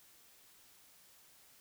silence, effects white hiss -63 dBFS RMS until 1.6 s

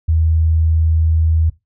sine tone, 80.4 Hz, E2, 43 cents flat, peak -11 dBFS, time 0.08-1.5 s, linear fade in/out 10 ms, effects noise-tail reverb RT60 0.2 s tail -18 dB re dry

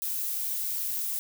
violet noise, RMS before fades -31 dBFS, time 0.02-1.19 s, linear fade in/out 0 ms, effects none

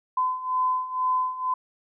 sine beating tone pair, 1017 / 1019.1 Hz, C6 / C6, -50 / -46 cents, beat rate 2.1 Hz, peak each -28 / -24 dBFS, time 0.17-1.54 s, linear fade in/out 5 ms, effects none

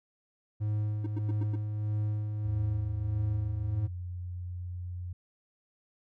triangle tone with tremolo, 105.8 Hz, G#2, 33 cents sharp, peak -25 dBFS, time 0.6-3.88 s, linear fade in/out 20 ms, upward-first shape sine, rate 1.6 Hz, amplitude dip 40%
triangle tone bursts, 311.1 Hz, D#4, in tune, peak -31 dBFS, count 5, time 1.04-1.557 s, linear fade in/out 5 ms, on 25 ms, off 98 ms
sine tone with pitch glide, 79 to 89.19 Hz, D#2 to F2, +27 to +37 cents, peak -35 dBFS, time 2.45-5.13 s, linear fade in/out 5 ms, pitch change +210 cents, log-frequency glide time 3.67-3.81 s
effects none

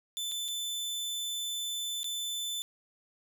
sawtooth tone with dropouts, 3520 Hz, A7, in tune, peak -30 dBFS, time 0.17-2.62 s, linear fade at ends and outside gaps 0 ms, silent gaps 0.315-0.319 / 0.481-0.485 / 2.032-2.043 s, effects none

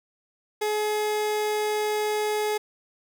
30% pulse tone, 423.5 Hz, G#4, 34 cents sharp, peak -21 dBFS, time 0.61-2.58 s, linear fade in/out 10 ms, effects none

